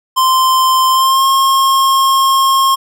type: tone with pitch glide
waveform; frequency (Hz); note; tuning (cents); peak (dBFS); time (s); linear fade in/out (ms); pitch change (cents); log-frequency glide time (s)
square; 1041 to 1075.2; C6 to C6; -9 to +47; -9; 0.16-2.76; 20; +56; 0.9-1.26
effects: none